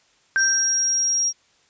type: tone with exponential decay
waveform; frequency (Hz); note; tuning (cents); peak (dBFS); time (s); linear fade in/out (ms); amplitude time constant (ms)
sine; 1568; G6; 0; -15; 0.36-1.24; 0; 190
type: tone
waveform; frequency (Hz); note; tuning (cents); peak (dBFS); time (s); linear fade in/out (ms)
sine; 5630; F8; +13; -18; 0.37-1.33; 50
effects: white hiss -60 dBFS RMS until 1.69 s + resampled to 16000 Hz